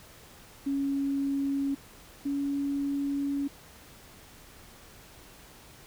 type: tone pair in turn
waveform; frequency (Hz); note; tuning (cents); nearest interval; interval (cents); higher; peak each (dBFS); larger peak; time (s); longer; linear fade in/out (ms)
sine; 277.2 / 281.1; C#4 / C#4; 0 / +24; unison; 24; second; -26 / -27; first; 0.66-1.75 / 2.25-3.48; second; 10
effects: pink hiss -52 dBFS RMS until 5.86 s